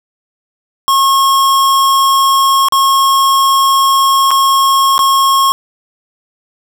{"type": "tone with dropouts", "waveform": "square", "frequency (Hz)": 1086, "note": "C#6", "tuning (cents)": -36, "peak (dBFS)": -8, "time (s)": [0.88, 5.52], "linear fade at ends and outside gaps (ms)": 0, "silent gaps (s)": [[2.685, 2.723], [4.307, 4.313], [4.98, 4.991]], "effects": []}